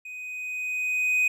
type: tone with level ramp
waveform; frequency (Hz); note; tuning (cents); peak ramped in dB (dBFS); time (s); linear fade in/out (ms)
triangle; 2500; D#7; +8; -35 to -17; 0.05-1.28; 5
effects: none